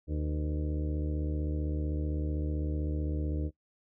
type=harmonic tone with a mistuned harmonic; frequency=75.7 Hz; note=D#2; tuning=47 cents flat; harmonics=1 / 2 / 3 / 4 / 5 / 6 / 7 / 8; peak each=-31 / -38 / -47 / -37 / -46 / -46 / -47 / -52 dBFS; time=0.07-3.51 s; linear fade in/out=50 ms; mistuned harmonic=7; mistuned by=-74 cents; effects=noise-tail reverb RT60 0.1 s tail -19 dB re dry